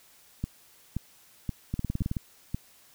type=two click trains; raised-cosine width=5 ms; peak=-17 / -17 dBFS; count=9 / 5; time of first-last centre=1.74-2.168 / 0.44-2.545 s; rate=18.7 / 1.9 Hz; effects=white hiss -58 dBFS RMS until 2.94 s